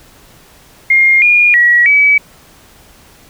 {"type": "tone with pitch steps", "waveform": "sine", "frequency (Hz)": [2126, 2428, 1920, 2285], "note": ["C7", "D#7", "B6", "D7"], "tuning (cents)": [27, -43, -49, -48], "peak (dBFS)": -5, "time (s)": [0.9, 2.18], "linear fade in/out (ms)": 5, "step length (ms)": 320, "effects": ["pink hiss -43 dBFS RMS until 3.29 s"]}